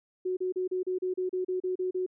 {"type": "tone bursts", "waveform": "sine", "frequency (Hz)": 368.4, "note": "F#4", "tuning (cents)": -7, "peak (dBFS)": -27, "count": 12, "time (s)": [0.25, 2.064], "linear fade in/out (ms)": 10, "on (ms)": 120, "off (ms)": 34, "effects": []}